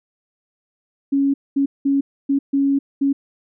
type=tone bursts at uneven times; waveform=sine; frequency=277.2 Hz; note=C#4; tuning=in tune; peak=-14 dBFS; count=6; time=1.12-1.34 / 1.56-1.66 / 1.85-2.01 / 2.29-2.39 / 2.53-2.79 / 3.01-3.13 s; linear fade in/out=10 ms; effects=none